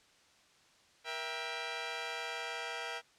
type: chord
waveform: 10% pulse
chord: E diminished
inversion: second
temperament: just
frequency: 474.7 / 659.3 / 791.1 Hz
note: Bb4 / E5 / G5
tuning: +31 / 0 / +16 cents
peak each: -34 dBFS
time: 1.04-3.02 s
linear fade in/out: 50 ms
effects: white hiss -65 dBFS RMS until 3.18 s + low-pass 6000 Hz 12 dB/octave